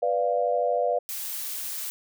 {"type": "chord", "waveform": "sine", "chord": "B diminished", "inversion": "none", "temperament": "equal", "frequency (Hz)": [493.9, 587.3, 698.5], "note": ["B4", "D5", "F5"], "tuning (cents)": [0, 0, 0], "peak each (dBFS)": -26, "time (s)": [0.02, 0.99], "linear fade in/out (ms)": 10}
{"type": "noise", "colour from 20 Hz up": "blue", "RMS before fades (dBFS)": -33, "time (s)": [1.09, 1.9], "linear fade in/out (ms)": 0}
{"effects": []}